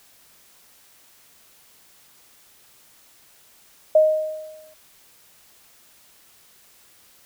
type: tone with exponential decay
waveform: sine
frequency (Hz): 622.3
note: D#5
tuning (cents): 0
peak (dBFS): -9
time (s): 3.95-4.74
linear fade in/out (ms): 5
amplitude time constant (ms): 170
effects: white hiss -54 dBFS RMS until 7.25 s